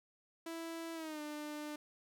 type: tone with pitch glide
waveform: sawtooth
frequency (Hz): 330 to 299.1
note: E4 to D4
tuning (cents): +2 to +32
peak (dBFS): -38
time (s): 0.46-1.76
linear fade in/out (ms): 5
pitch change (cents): -170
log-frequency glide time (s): 0.94-1.21
effects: none